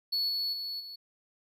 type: tone with level steps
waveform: triangle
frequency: 4408 Hz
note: C#8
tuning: 11 cents flat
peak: -26 / -28 / -33 / -40 dBFS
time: 0.12-0.96 s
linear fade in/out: 10 ms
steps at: 0.28 / 0.52 / 0.79 s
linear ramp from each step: 20 ms
effects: none